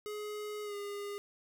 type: tone with pitch glide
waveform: square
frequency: 420.1 to 407 Hz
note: G#4 to G#4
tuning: +20 to -35 cents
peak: -39 dBFS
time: 0.06-1.18 s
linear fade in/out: 0 ms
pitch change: -55 cents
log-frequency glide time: 0.63-0.75 s
effects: none